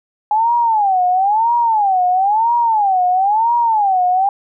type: tone with vibrato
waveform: sine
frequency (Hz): 829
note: G#5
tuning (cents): -3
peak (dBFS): -11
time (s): 0.31-4.29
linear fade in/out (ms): 2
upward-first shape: sine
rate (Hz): 1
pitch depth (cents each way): 240
effects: none